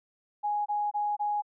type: tone bursts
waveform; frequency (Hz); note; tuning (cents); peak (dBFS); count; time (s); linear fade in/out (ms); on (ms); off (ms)
sine; 830.6; G#5; 0; -26; 4; 0.43-1.422; 20; 230; 24
effects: none